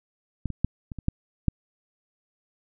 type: clicks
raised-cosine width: 5 ms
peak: -15 / -20 / -9 / -23 / -23 / -10 / -8 dBFS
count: 7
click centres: 0.457 / 0.503 / 0.646 / 0.918 / 0.987 / 1.084 / 1.483 s
effects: none